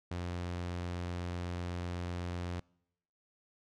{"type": "tone", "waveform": "sawtooth", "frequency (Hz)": 88, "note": "F2", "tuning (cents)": 14, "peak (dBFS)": -32, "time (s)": [0.11, 2.6], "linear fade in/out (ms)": 5, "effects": ["noise-tail reverb RT60 0.8 s tail -26 dB re dry", "low-pass 6000 Hz 12 dB/octave"]}